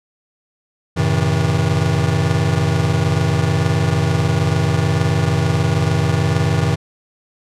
square chord, F# diminished seventh, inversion none, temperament just, 92.5 / 111 / 133.2 / 159.84 Hz, F#2 / A2 / C3 / Eb3, 0 / +16 / +31 / +47 cents, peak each -21 / -22 / -21 / -19 dBFS, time 0.96-6.76 s, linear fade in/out 20 ms, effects low-pass 8000 Hz 12 dB/octave

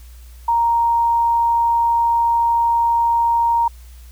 sine tone, 933 Hz, A#5, 1 cent sharp, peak -13 dBFS, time 0.48-3.68 s, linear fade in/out 5 ms, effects added 60 Hz sine -37 dBFS peak until 4.11 s + white hiss -51 dBFS RMS until 4.11 s

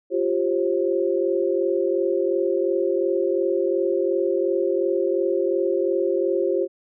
sine chord, F suspended second, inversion none, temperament equal with one note detuned, 349.2 / 392 / 535.2 Hz, F4 / G4 / C5, 0 / 0 / +39 cents, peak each -23 / -23 / -24 dBFS, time 0.1-6.68 s, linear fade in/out 50 ms, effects none

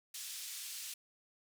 white band-pass noise, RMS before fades -45 dBFS, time 0.14-0.94 s, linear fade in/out 5 ms, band 2900 to 10000 Hz, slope 12 dB/octave, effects none

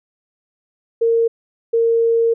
sine tone pair in turn, 460 / 460 Hz, A#4 / A#4, -23 / -23 cents, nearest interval unison, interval 0 cents, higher neither, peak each -12 dBFS, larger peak neither, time 1.01-1.28 / 1.73-2.34 s, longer second, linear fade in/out 10 ms, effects none

